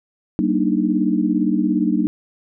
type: chord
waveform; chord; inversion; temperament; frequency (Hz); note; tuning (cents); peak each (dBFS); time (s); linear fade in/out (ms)
sine; Eb major seventh; first; equal with one note detuned; 191.52 / 233.1 / 293.7 / 311.1; G3 / Bb3 / D4 / Eb4; -40 / 0 / 0 / 0; -21; 0.39-2.07; 0
effects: none